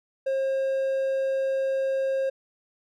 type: tone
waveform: triangle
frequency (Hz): 536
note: C5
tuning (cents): +42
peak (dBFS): -21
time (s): 0.26-2.3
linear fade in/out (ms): 10
effects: none